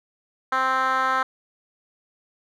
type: tone with band-pass filter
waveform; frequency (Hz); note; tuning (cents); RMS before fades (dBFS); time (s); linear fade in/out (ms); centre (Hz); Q
10% pulse; 261.6; C4; 0; -22; 0.52-1.23; 5; 1300; 2.1
effects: none

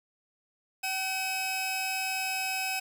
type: tone pair together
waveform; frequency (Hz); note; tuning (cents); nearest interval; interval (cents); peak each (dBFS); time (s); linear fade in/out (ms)
sawtooth; 762 / 2563; G5 / E7; -49 / -49; octave + major sixth; 2100; -30 / -28; 0.83-2.8; 10
effects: 9-bit

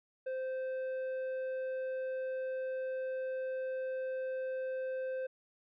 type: tone with tanh clipping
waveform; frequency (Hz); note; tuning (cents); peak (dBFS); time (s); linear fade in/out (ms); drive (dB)
triangle; 520; C5; -11; -36; 0.26-5.27; 10; 11
effects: none

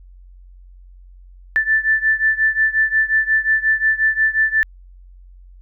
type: beating tone pair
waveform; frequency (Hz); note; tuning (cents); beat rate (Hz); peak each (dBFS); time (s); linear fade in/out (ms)
sine; 1760 / 1765.6; A6 / A6; 0 / +5; 5.6; -16 / -18; 1.56-4.63; 0
effects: added 45 Hz sine -40 dBFS peak until 5.61 s

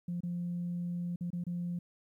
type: tone with dropouts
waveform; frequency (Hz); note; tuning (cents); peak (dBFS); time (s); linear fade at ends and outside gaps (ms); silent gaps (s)
sine; 174.61; F3; 0; -32; 0.08-1.79; 5; 0.206-0.233 / 1.16-1.208 / 1.304-1.33 / 1.439-1.466
effects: tanh soft clip ceiling -29 dBFS + 12-bit

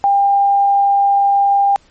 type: tone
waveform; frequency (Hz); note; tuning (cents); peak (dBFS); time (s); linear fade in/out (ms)
sine; 799; G5; +33; -9; 0.04-1.76; 0
effects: pink hiss -52 dBFS RMS until 1.9 s + MP3 32 kbps

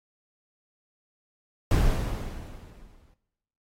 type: noise with exponential decay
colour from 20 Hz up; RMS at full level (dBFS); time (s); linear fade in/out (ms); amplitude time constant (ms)
brown; -19; 1.71-3.14; 2; 310
effects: noise-tail reverb RT60 1.0 s tail -17 dB re dry + AAC 48 kbps

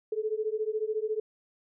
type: beating tone pair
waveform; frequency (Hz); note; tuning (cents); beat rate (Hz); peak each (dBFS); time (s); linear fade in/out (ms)
sine; 426.1 / 440.1; G#4 / A4; +44 / 0; 14; -31; 0.12-1.2; 5
effects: none

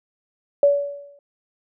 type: tone with exponential decay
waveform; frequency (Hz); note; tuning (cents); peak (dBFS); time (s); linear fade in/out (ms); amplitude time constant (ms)
sine; 570; C#5; +48; -9; 0.63-1.19; 2; 120
effects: none

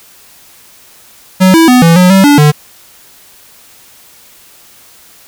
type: tone with pitch steps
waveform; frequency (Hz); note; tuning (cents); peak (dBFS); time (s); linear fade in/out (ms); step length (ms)
square; 186.6 / 327.6 / 250.1 / 166.8 / 181.4 / 192.9 / 288.8 / 149.2; F#3 / E4 / B3 / E3 / F#3 / G3 / D4 / D3; +15 / -11 / +22 / +21 / -34 / -28 / -29 / +28; -3; 1.4-2.52; 20; 140
effects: white hiss -40 dBFS RMS until 5.27 s

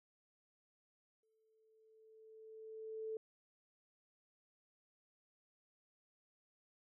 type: tone with exponential growth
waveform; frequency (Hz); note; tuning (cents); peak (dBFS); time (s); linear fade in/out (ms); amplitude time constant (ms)
sine; 440; A4; 0; -39; 1.23-3.17; 2; 420
effects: none

